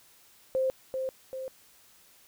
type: tone with echo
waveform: sine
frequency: 524 Hz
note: C5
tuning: 2 cents sharp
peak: -24 dBFS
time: 0.55-0.7 s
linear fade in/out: 0 ms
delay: 390 ms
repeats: 2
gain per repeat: -5 dB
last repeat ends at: 1.48 s
effects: white hiss -59 dBFS RMS until 2.27 s